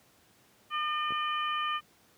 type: harmonic tone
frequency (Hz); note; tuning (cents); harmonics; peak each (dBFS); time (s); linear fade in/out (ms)
605; D#5; -49; 2 / 3 / 4 / 5; -30 / -39 / -40 / -37; 0.7-1.81; 50
type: clicks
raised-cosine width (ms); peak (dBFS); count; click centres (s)
2; -31; 2; 1.106 / 1.122
effects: pink hiss -63 dBFS RMS until 2.17 s + high-pass 100 Hz 12 dB/octave

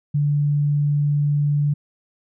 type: tone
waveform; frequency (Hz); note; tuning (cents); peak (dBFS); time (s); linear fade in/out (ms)
sine; 145.8; D3; -12; -16; 0.14-1.74; 10
effects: none

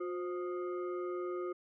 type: tone with frequency modulation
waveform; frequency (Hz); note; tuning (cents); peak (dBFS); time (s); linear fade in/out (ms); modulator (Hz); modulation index
sine; 358.5; F4; +45; -35; 0-1.53; 10; 881; 0.68
effects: none

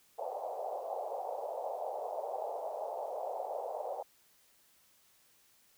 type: band-pass noise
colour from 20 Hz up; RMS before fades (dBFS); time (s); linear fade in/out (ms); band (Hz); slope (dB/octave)
white; -39; 0.18-4.03; 10; 490 to 810; 48
effects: white hiss -67 dBFS RMS until 5.77 s

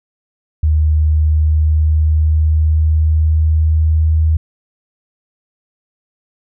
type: tone with pitch glide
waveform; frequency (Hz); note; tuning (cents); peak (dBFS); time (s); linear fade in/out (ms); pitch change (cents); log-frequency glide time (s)
sine; 77 to 78.98; D#2 to D#2; -17 to +26; -9; 0.63-4.37; 5; +43; 1.06-4.21
effects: none

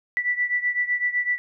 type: beating tone pair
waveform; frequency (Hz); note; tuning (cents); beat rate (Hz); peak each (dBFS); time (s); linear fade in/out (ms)
sine; 1964 / 1971.9; B6 / B6; -10 / -3; 7.9; -23 / -26; 0.17-1.38; 0
effects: none

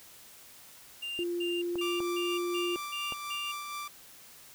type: tone bursts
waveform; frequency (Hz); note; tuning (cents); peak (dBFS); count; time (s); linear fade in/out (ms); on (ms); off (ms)
triangle; 2794; F7; 0; -33; 7; 1.02-3.52; 10; 220; 160
type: tone with pitch glide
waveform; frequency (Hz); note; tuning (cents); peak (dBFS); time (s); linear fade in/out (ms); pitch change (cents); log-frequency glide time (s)
sine; 347.7 to 350.9; F4 to F4; -8 to +8; -30; 1.19-2.76; 0; +16; 1.55-2.43
type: clicks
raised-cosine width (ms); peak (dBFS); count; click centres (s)
1; -27; 3; 1.756 / 2.004 / 3.123
type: tone with tremolo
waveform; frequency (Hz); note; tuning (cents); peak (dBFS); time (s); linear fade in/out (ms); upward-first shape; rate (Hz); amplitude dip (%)
sawtooth; 1174.7; D6; 0; -32; 1.81-3.88; 5; sine; 4.2; 30
effects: white hiss -53 dBFS RMS until 4.54 s

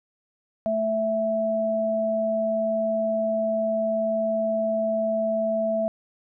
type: tone pair together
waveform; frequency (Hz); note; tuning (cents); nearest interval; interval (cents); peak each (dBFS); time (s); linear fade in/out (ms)
sine; 220 / 659.3; A3 / E5; 0 / 0; octave + perfect fifth; 1900; -29 / -22; 0.66-5.88; 0
effects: none

